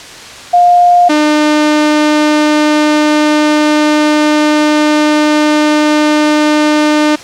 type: tone pair in turn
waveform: sine / sawtooth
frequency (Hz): 707 / 301.8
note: F5 / D4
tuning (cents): +21 / +47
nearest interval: octave + minor third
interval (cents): 1474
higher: first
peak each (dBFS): -3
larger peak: neither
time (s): 0.53-1.09 / 1.09-7.16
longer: second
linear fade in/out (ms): 10
effects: white hiss -29 dBFS RMS until 7.23 s + low-pass 6000 Hz 12 dB/octave